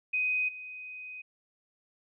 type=tone with level steps; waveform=sine; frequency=2505 Hz; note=D#7; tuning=11 cents sharp; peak=-26 / -40 dBFS; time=0.13-1.22 s; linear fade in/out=10 ms; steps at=0.48 s; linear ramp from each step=10 ms; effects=none